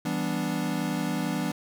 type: chord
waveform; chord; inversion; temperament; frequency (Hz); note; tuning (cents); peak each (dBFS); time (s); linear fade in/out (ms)
square; E minor seventh; none; equal; 164.81 / 196 / 246.9 / 293.7; E3 / G3 / B3 / D4; 0 / 0 / 0 / 0; -33; 0.05-1.52; 5
effects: none